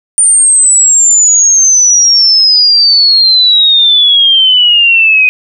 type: exponential sweep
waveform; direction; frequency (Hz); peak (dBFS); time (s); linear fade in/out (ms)
sine; down; 9090 to 2489; -3; 0.18-5.29; 0
effects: none